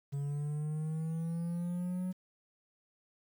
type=linear sweep; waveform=triangle; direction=up; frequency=139.7 to 185 Hz; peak=-31 dBFS; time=0.12-2.13 s; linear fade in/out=20 ms; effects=10-bit